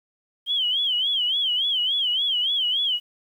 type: tone with vibrato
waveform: sine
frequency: 3145 Hz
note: G7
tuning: 5 cents sharp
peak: -20 dBFS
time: 0.46-3 s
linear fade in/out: 50 ms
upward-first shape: sine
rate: 3.5 Hz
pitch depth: 140 cents each way
effects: 9-bit